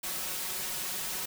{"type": "noise with comb filter", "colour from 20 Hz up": "white", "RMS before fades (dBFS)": -35, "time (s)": [0.03, 1.26], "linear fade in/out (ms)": 10, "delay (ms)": 5.4, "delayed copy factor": 0.95, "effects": []}